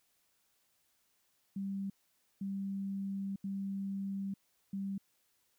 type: tone bursts at uneven times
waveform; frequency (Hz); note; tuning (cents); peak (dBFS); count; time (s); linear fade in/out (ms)
sine; 196; G3; 0; -35; 4; 1.56-1.9 / 2.41-3.36 / 3.44-4.34 / 4.73-4.98; 5
effects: white hiss -75 dBFS RMS until 5.58 s